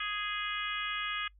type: harmonic tone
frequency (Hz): 415.3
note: G#4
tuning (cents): 0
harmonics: 3 / 4 / 5 / 6 / 7 / 8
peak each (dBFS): -38 / -39 / -40 / -41 / -41 / -42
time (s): 0-1.28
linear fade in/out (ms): 5
effects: noise-tail reverb RT60 0.1 s tail -24 dB re dry + added 50 Hz sine -57 dBFS peak until 1.39 s